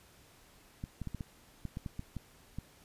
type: clicks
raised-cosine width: 5 ms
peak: -26 dBFS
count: 11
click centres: 0.839 / 1.017 / 1.073 / 1.147 / 1.208 / 1.653 / 1.771 / 1.862 / 1.994 / 2.167 / 2.586 s
effects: pink hiss -61 dBFS RMS until 2.84 s + resampled to 32000 Hz